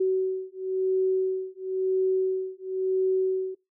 sine beating tone pair, 376.2 / 377.17 Hz, F#4 / F#4, +29 / +33 cents, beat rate 0.97 Hz, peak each -26 dBFS, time 0-3.55 s, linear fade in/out 10 ms, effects noise-tail reverb RT60 0.2 s tail -21 dB re dry

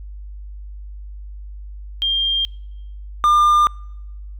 sine / triangle tone pair in turn, 3197 / 1201.3 Hz, G7 / D6, +33 / +39 cents, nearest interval octave + perfect fourth, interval 1694 cents, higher first, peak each -16 / -9 dBFS, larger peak second, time 2.02-2.45 / 3.24-3.67 s, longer neither, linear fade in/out 0 ms, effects noise-tail reverb RT60 0.9 s tail -26 dB re dry + added 50 Hz sine -31 dBFS peak until 4.39 s

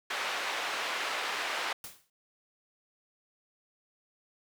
white band-pass noise, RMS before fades -34 dBFS, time 0.1-1.73 s, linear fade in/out 5 ms, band 580 to 2500 Hz, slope 12 dB/octave
white noise with exponential decay, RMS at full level -40 dBFS, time 1.84-2.1 s, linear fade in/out 2 ms, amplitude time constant 56 ms
effects none

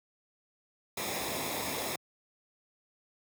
pink noise with comb filter, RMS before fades -35 dBFS, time 0.97-1.96 s, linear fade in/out 5 ms, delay 0.67 ms, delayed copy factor -0.6, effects high-pass 100 Hz 12 dB/octave

